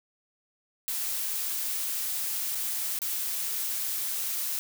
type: noise with dropouts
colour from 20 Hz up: blue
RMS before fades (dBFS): -31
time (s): 0.88-4.59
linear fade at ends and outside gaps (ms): 0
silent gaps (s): 2.549-2.553 / 2.989-3.018
effects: none